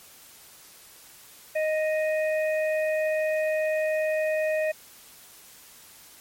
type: harmonic tone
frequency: 622.3 Hz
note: D#5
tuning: in tune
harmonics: 1 / 3 / 4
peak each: -23 / -33 / -35 dBFS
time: 1.55-4.72 s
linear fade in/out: 10 ms
effects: white hiss -50 dBFS RMS until 6.2 s + MP3 64 kbps